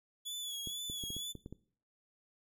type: tone with vibrato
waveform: sawtooth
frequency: 3402 Hz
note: G#7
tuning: 41 cents sharp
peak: -36 dBFS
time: 0.25-1.33 s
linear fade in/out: 20 ms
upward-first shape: sine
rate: 2.1 Hz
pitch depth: 51 cents each way
type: clicks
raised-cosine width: 3 ms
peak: -32 dBFS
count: 8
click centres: 0.673 / 0.899 / 1.038 / 1.104 / 1.166 / 1.353 / 1.461 / 1.526 s
effects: noise-tail reverb RT60 0.5 s tail -19 dB re dry